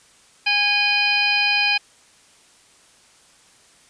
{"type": "harmonic tone with a mistuned harmonic", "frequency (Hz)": 823, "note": "G#5", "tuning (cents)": -16, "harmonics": [1, 2, 3, 4, 5, 6], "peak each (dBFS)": [-27, -27, -18, -25, -27, -26], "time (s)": [0.46, 1.78], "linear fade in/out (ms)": 10, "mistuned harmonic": 4, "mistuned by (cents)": -110, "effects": ["white hiss -53 dBFS RMS until 3.89 s", "resampled to 22050 Hz"]}